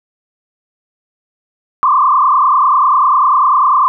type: tone with frequency modulation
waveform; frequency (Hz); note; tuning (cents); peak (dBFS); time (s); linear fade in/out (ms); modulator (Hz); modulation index
sine; 1108.7; C#6; 0; -7; 1.83-3.88; 0; 30.1; 3.1
effects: none